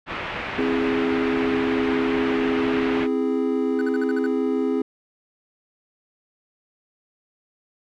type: low-pass noise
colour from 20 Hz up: white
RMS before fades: -30 dBFS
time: 0.06-3.08 s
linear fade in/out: 50 ms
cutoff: 2500 Hz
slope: 24 dB/octave
type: chord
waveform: triangle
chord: C augmented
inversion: none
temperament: equal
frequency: 261.6 / 329.6 / 415.3 Hz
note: C4 / E4 / G#4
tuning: 0 / 0 / 0 cents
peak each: -21 / -25 / -22 dBFS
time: 0.58-4.82 s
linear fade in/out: 5 ms
type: tone bursts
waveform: triangle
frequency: 1496 Hz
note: F#6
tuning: 19 cents sharp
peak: -28 dBFS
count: 7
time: 3.79-4.262 s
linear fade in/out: 0 ms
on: 22 ms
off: 53 ms
effects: none